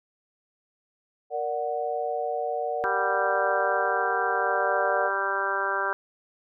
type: chord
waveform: sine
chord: Bb augmented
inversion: none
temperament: equal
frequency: 466.2 / 587.3 / 740 Hz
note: Bb4 / D5 / F#5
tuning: 0 / 0 / 0 cents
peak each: -31 / -31 / -29 dBFS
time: 1.3-5.11 s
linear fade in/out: 50 ms
type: harmonic tone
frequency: 196 Hz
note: G3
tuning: in tune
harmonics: 2 / 3 / 4 / 5 / 6 / 7 / 8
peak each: -34 / -34 / -35 / -31 / -33 / -31 / -29 dBFS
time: 2.84-5.93 s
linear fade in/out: 0 ms
effects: none